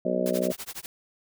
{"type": "harmonic tone", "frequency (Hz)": 61.9, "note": "B1", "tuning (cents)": 5, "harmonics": [3, 4, 5, 6, 7, 8, 9, 10], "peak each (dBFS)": [-31, -31, -41, -31, -35, -34, -30, -29], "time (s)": [0.05, 0.52], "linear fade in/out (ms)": 5}
{"type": "noise with tremolo", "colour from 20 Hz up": "white", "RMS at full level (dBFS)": -35, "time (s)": [0.26, 0.86], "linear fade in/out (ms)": 0, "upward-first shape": "sine", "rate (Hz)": 12, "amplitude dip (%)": 100}
{"effects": []}